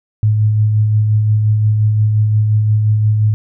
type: tone with tremolo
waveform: sine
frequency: 107.1 Hz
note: A2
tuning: 46 cents flat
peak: -8 dBFS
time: 0.23-3.34 s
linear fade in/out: 0 ms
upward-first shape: sine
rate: 5.7 Hz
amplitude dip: 30%
effects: none